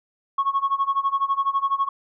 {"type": "tone with tremolo", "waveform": "sine", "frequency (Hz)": 1100, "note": "C#6", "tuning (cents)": -14, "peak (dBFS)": -15, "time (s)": [0.38, 1.89], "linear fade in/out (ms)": 5, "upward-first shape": "sine", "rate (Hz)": 12, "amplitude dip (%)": 90, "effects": ["tanh soft clip ceiling -14 dBFS"]}